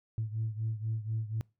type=beating tone pair; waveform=sine; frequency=109.5 / 113.6 Hz; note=A2 / A#2; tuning=-8 / -44 cents; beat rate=4.1 Hz; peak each=-32 / -36 dBFS; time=0.18-1.41 s; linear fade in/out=0 ms; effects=noise-tail reverb RT60 0.3 s tail -26 dB re dry + tanh soft clip ceiling -25 dBFS